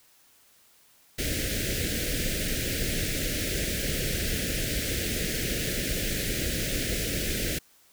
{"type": "band-stop noise", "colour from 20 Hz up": "pink", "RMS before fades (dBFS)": -29, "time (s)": [1.18, 7.59], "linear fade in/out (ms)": 10, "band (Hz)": [600, 1600], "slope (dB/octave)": 48, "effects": ["white hiss -60 dBFS RMS until 7.92 s"]}